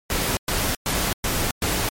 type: noise bursts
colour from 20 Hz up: pink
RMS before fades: -23 dBFS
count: 5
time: 0.1-1.89 s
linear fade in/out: 2 ms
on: 270 ms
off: 110 ms
effects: MP3 64 kbps